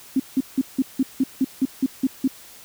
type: tone bursts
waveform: sine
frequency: 264.2 Hz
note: C4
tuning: 17 cents sharp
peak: -15 dBFS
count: 11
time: 0.16-2.278 s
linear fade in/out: 5 ms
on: 38 ms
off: 170 ms
effects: white hiss -45 dBFS RMS until 2.64 s